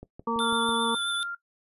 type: click train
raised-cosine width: 2 ms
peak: -28 dBFS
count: 5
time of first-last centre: 0.03-0.691 s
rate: 6.05 Hz
type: harmonic tone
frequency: 230.5 Hz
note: A#3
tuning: 19 cents flat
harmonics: 1 / 2 / 4 / 5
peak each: -30 / -30 / -30 / -30 dBFS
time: 0.27-0.95 s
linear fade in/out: 5 ms
type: tone with vibrato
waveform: square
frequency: 3520 Hz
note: A7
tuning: in tune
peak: -29 dBFS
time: 0.39-1.23 s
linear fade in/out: 0 ms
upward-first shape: triangle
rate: 7.5 Hz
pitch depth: 28 cents each way
type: tone with tremolo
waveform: sine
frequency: 1393 Hz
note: F6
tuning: 5 cents flat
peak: -29 dBFS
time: 0.4-1.35 s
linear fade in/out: 5 ms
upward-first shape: sine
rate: 1.7 Hz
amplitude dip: 35%
effects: noise-tail reverb RT60 0.1 s tail -17 dB re dry + resampled to 32000 Hz